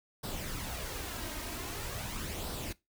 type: noise with flanger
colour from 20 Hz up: pink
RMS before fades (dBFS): -39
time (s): 0.23-2.73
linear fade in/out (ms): 10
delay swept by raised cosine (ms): 0.22 to 3.22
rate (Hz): 0.44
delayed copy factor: +0.5
effects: noise-tail reverb RT60 0.2 s tail -20 dB re dry